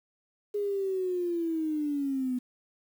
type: linear sweep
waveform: sine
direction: down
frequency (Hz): 415.3 to 246.9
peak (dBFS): -27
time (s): 0.54-2.39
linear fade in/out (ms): 10
effects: 9-bit

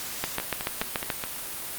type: two click trains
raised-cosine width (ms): 0.3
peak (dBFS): -9 / -14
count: 7 / 5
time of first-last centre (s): 0.24-1.102 / 0.4-1.239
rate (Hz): 6.96 / 4.77
effects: white hiss -35 dBFS RMS until 1.78 s + Opus 48 kbps

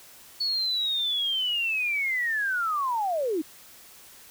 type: linear sweep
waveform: sine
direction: down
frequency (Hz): 4435 to 286.8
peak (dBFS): -24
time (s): 0.4-3.42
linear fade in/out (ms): 10
effects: white hiss -50 dBFS RMS until 4.3 s

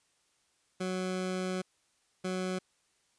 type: tone pair in turn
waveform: 20% pulse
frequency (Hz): 185 / 185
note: F#3 / F#3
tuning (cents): 0 / 0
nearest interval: unison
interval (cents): 0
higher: neither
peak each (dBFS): -27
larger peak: neither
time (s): 0.8-1.62 / 2.24-2.59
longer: first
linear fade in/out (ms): 10
effects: white hiss -72 dBFS RMS until 3.18 s + resampled to 22050 Hz

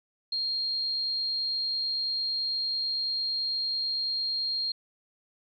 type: tone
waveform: sine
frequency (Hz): 4223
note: C8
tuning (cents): +15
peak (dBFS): -27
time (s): 0.32-4.72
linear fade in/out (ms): 5
effects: none

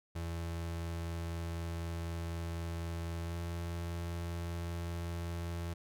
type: tone with pitch glide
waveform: 35% pulse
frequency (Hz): 84 to 85.12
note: E2 to F2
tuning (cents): +33 to -44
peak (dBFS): -35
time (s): 0.15-5.74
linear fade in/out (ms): 10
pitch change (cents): +23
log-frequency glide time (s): 3.23-3.36
effects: none

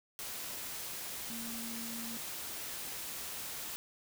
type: tone in noise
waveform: sine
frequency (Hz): 230.7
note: A#3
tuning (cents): -18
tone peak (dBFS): -43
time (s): 1.3-2.17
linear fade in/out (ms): 0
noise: white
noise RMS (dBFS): -42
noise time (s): 0.19-3.76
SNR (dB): -4
effects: none

